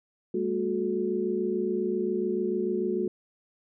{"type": "tone cluster", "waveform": "sine", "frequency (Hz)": [201.6, 228.6, 365.8, 432.3], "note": ["G3", "A#3", "F#4", "A4"], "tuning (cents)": [49, -34, -20, -31], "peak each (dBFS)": [-33, -34, -27, -34], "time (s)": [0.34, 3.08], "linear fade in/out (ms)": 5, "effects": []}